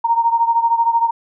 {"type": "beating tone pair", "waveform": "sine", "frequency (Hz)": [924, 937], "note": ["A#5", "A#5"], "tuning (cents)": [-16, 9], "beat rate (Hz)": 13, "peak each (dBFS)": [-14, -18], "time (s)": [0.04, 1.11], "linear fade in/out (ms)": 10, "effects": []}